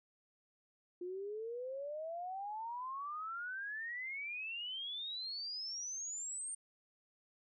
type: exponential sweep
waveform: sine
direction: up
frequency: 350 to 8870 Hz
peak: -40 dBFS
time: 1.01-6.55 s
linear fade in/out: 5 ms
effects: none